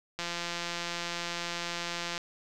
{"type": "click train", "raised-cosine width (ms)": 0.2, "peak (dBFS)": -17, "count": 343, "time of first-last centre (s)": [0.19, 2.178], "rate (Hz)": 172, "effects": []}